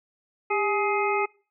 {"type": "harmonic tone with a mistuned harmonic", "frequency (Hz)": 420.1, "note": "G#4", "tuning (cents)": 20, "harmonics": [1, 2, 3, 5, 6], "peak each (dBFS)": [-26, -27, -29, -31, -31], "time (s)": [0.5, 1.26], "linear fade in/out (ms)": 10, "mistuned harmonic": 1, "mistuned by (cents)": -77, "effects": ["noise-tail reverb RT60 0.4 s tail -25 dB re dry"]}